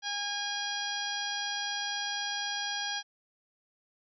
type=harmonic tone; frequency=816 Hz; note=G#5; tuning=31 cents flat; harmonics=1 / 2 / 3 / 4 / 5 / 6 / 7; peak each=-39 / -37 / -46 / -37 / -43 / -40 / -41 dBFS; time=0.02-3.03 s; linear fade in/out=50 ms; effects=none